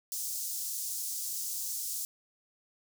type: high-pass noise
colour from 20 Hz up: pink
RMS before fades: -36 dBFS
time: 0.12-2.05 s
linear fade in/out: 0 ms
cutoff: 5800 Hz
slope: 24 dB/octave
effects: none